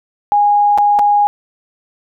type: tone with dropouts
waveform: sine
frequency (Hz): 823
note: G#5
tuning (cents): -16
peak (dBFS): -8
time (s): 0.32-1.27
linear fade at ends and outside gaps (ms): 0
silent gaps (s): 0.777-0.784 / 0.989-0.993
effects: none